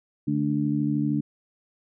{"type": "harmonic tone", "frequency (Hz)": 73, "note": "D2", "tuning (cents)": -10, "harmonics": [2, 3, 4], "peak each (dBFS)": [-27, -27, -25], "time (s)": [0.27, 1.21], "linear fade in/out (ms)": 10, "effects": []}